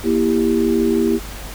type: chord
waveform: sine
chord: E diminished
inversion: second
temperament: just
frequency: 237.3 / 329.6 / 395.6 Hz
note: Bb3 / E4 / G4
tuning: +31 / 0 / +16 cents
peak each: -18 dBFS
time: 0.03-1.2 s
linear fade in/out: 50 ms
effects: added 50 Hz sine -33 dBFS peak until 1.54 s + pink hiss -34 dBFS RMS until 1.54 s